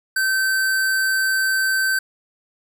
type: tone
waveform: square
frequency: 1545 Hz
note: G6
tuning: 26 cents flat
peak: -18 dBFS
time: 0.16-1.99 s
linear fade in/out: 5 ms
effects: none